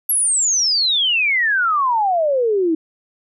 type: exponential sweep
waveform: sine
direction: down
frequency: 11580 to 311.1 Hz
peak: -14 dBFS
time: 0.09-2.75 s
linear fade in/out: 5 ms
effects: none